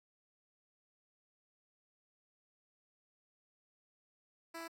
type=tone; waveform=10% pulse; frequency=331.3 Hz; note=E4; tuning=9 cents sharp; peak=-35 dBFS; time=4.54-4.68 s; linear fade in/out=10 ms; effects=AAC 64 kbps